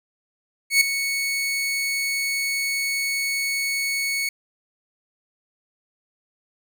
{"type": "tone with ADSR envelope", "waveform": "sawtooth", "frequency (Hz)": 2215, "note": "C#7", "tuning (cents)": -2, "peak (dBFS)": -8, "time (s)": [0.7, 4.29], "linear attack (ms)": 110, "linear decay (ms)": 5, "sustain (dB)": -11, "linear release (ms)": 3, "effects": []}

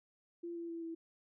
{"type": "tone with pitch steps", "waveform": "sine", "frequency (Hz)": [342.3, 338, 333.7, 329.5], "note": ["F4", "E4", "E4", "E4"], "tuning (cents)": [-35, 43, 21, -1], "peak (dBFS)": -40, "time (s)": [0.43, 0.95], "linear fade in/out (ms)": 10, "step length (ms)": 130, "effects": []}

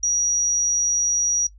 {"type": "tone", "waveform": "sine", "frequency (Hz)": 5770, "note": "F#8", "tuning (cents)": -44, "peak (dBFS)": -17, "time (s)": [0.03, 1.47], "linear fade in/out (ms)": 5, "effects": ["noise-tail reverb RT60 0.1 s tail -21 dB re dry", "added 50 Hz sine -44 dBFS peak until 1.58 s"]}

